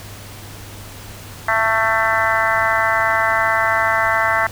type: harmonic tone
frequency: 222.7 Hz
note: A3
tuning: 21 cents sharp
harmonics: 3 / 4 / 5 / 6 / 7 / 8 / 9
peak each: -22 / -22 / -22 / -22 / -22 / -22 / -22 dBFS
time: 1.48-4.47 s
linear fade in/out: 5 ms
effects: added 101 Hz sine -37 dBFS peak until 4.51 s + pink hiss -37 dBFS RMS until 4.51 s